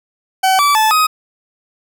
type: tone with pitch steps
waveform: 40% pulse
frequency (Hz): 759 / 1155 / 871 / 1257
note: F#5 / D6 / A5 / D#6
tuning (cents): +44 / -29 / -18 / +17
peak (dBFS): -9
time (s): 0.43-1.07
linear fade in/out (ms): 10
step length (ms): 160
effects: none